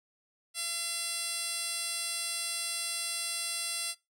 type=tone with band-pass filter; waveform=10% pulse; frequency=680 Hz; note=F5; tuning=46 cents flat; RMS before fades=-35 dBFS; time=0.54-3.95 s; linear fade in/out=50 ms; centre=7700 Hz; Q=2.4; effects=noise-tail reverb RT60 0.2 s tail -19 dB re dry